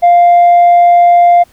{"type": "tone with tanh clipping", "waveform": "triangle", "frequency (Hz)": 698.5, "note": "F5", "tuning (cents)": 0, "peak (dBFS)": -3, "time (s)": [0.02, 1.44], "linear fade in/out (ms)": 20, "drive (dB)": 6, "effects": ["pink hiss -48 dBFS RMS until 1.52 s"]}